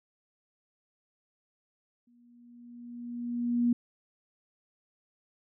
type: tone with exponential growth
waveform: sine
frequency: 239.7 Hz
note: A#3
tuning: 48 cents sharp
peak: -21 dBFS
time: 2.07-3.73 s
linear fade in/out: 5 ms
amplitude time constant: 360 ms
effects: none